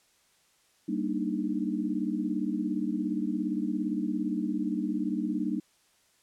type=chord; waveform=sine; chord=Eb major seventh; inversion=first; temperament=equal; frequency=196 / 233.1 / 293.7 / 311.1 Hz; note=G3 / Bb3 / D4 / Eb4; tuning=0 / 0 / 0 / 0 cents; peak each=-33 dBFS; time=0.88-5.6 s; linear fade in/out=10 ms; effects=white hiss -66 dBFS RMS until 6.22 s + low-pass 10000 Hz 12 dB/octave